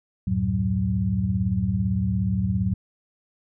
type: tone cluster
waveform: sine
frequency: 77.5 / 95.8 / 113.3 / 187.7 Hz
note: D#2 / G2 / A#2 / F#3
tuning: -6 / -39 / -49 / +25 cents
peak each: -30 / -27 / -26 / -24 dBFS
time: 0.27-2.74 s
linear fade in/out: 5 ms
effects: none